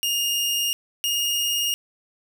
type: tone pair in turn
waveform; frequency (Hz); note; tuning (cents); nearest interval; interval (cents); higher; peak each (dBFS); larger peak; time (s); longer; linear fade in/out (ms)
sawtooth; 2836 / 2847; F7 / F7; +26 / +33; unison; 7; second; -18; neither; 0.03-0.73 / 1.04-1.74; neither; 0
effects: none